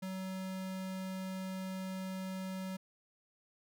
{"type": "tone", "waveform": "square", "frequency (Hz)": 188.5, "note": "F#3", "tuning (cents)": 32, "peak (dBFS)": -39, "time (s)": [0.02, 2.77], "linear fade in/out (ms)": 10, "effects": []}